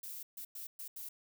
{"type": "noise bursts at uneven times", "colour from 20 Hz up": "violet", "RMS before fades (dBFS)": -45, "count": 5, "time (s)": [[0.03, 0.23], [0.37, 0.45], [0.55, 0.67], [0.79, 0.88], [0.96, 1.09]], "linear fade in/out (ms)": 5, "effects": []}